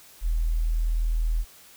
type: tone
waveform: sine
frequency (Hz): 40.4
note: E1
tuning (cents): -34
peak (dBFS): -21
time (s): 0.21-1.45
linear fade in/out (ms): 50
effects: white hiss -51 dBFS RMS until 1.76 s